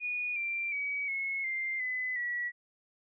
sine tone with pitch steps, 2458 / 2362 / 2270 / 2181 / 2096 / 2014 / 1935.2 Hz, D#7 / D7 / C#7 / C#7 / C7 / B6 / B6, -22 / +9 / +41 / -29 / +2 / +33 / -36 cents, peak -31 dBFS, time 0-2.52 s, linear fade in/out 50 ms, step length 360 ms, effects none

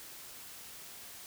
silence, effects white hiss -49 dBFS RMS until 1.26 s

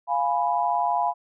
sine chord, F diminished, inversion none, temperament equal, 698.5 / 830.6 / 987.8 Hz, F5 / Ab5 / Cb6, 0 / 0 / 0 cents, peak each -25 dBFS, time 0.07-1.14 s, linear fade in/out 50 ms, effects none

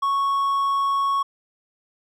triangle tone, 1107 Hz, C#6, 3 cents flat, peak -17 dBFS, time 0.02-1.23 s, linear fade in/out 10 ms, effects none

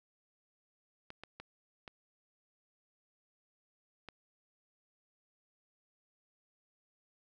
clicks, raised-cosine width 0.3 ms, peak -30 dBFS, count 5, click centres 1.104 / 1.236 / 1.4 / 1.878 / 4.087 s, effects none

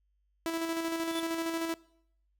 sawtooth tone with tremolo, 329.6 Hz, E4, in tune, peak -26 dBFS, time 0.46-1.74 s, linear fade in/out 0 ms, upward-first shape square, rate 13 Hz, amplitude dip 35%
square tone with exponential growth, 3477 Hz, A7, 21 cents flat, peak -35 dBFS, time 0.97-1.2 s, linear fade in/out 1 ms, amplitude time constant 49 ms
effects noise-tail reverb RT60 0.7 s tail -22 dB re dry + added 50 Hz sine -70 dBFS peak until 2.39 s

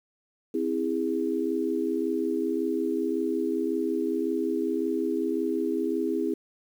sine chord, C augmented, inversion none, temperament just, 261.6 / 327 / 408.8 Hz, C4 / E4 / G#4, 0 / -14 / -27 cents, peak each -30 / -28 / -29 dBFS, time 0.54-6.34 s, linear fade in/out 5 ms, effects 9-bit

